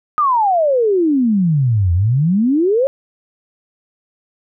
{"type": "exponential two-way sweep", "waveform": "sine", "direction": "down then up", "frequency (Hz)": [1254, 83.4, 562], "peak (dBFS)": -11, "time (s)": [0.18, 2.87], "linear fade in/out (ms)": 0, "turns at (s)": 1.93, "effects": []}